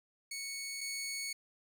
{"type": "tone pair in turn", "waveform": "15% pulse", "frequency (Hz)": [2217, 2217], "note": ["C#7", "C#7"], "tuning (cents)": [0, 0], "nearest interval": "unison", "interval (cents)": 0, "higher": "neither", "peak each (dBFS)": [-33, -31], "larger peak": "second", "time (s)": [[0.31, 0.81], [0.81, 1.33]], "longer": "second", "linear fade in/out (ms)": 5, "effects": []}